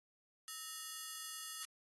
5% pulse ring-modulated tone, 1568 Hz, G6, in tune, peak -30 dBFS, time 0.48-1.65 s, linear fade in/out 0 ms, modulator 278 Hz, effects AAC 32 kbps

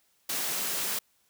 white high-pass noise, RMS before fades -31 dBFS, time 0.29-0.99 s, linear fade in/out 5 ms, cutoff 130 Hz, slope 48 dB/octave, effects white hiss -69 dBFS RMS until 1.29 s

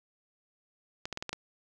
clicks, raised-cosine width 0.2 ms, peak -18 dBFS, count 6, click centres 1.055 / 1.127 / 1.174 / 1.225 / 1.293 / 1.33 s, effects none

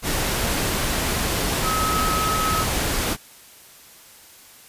sine tone in noise, 1282 Hz, E6, 49 cents flat, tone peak -22 dBFS, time 1.62-2.66 s, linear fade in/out 50 ms, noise pink, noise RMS -23 dBFS, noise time 0.02-3.17 s, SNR -2 dB, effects white hiss -47 dBFS RMS until 4.68 s + resampled to 32000 Hz

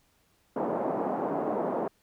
white band-pass noise, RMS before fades -30 dBFS, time 0.56-1.88 s, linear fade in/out 5 ms, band 190 to 810 Hz, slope 24 dB/octave, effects pink hiss -68 dBFS RMS until 2.02 s

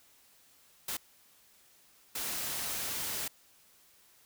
white noise bursts at uneven times, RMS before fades -36 dBFS, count 2, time 0.88-0.97 / 2.15-3.28 s, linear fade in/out 5 ms, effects white hiss -63 dBFS RMS until 4.25 s

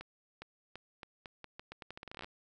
accelerating click train, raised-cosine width 0.3 ms, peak -29 dBFS, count 21, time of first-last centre 0.01-2.245 s, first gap 410 ms, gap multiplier 0.82, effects none

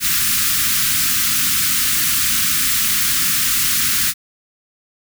white band-stop noise, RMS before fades -17 dBFS, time 0-4.14 s, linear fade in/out 50 ms, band 290 to 1200 Hz, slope 48 dB/octave, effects none

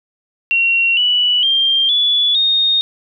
sine tone with pitch steps, 2740 / 2954 / 3184 / 3432 / 3700 Hz, F7 / F#7 / G7 / A7 / A#7, -34 / -3 / +26 / -44 / -14 cents, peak -11 dBFS, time 0.51-2.81 s, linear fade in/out 0 ms, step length 460 ms, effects none

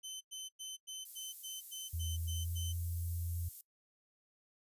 20% pulse tone bursts, 3062 Hz, G7, 41 cents flat, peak -38 dBFS, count 10, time 0.03-2.73 s, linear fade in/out 20 ms, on 180 ms, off 100 ms
white high-pass noise, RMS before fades -48 dBFS, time 1.05-3.61 s, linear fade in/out 2 ms, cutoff 12000 Hz, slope 12 dB/octave
sine tone with pitch glide, 82.6 to 85.17 Hz, E2 to F2, +4 to -43 cents, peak -36 dBFS, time 1.93-3.49 s, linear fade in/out 10 ms, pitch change +53 cents, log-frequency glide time 2.25-2.54 s
effects noise-tail reverb RT60 0.1 s tail -21 dB re dry + resampled to 32000 Hz

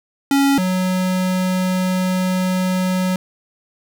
square tone pair in turn, 277.6 / 184.69 Hz, C#4 / F#3, +3 / -3 cents, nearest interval perfect fifth, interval 706 cents, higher first, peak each -13 / -17 dBFS, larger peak first, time 0.31-0.58 / 0.58-3.16 s, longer second, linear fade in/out 2 ms, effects none

